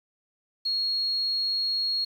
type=tone; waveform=sine; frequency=4299 Hz; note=C8; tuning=46 cents sharp; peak=-24 dBFS; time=0.65-2.05 s; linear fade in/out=10 ms; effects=9-bit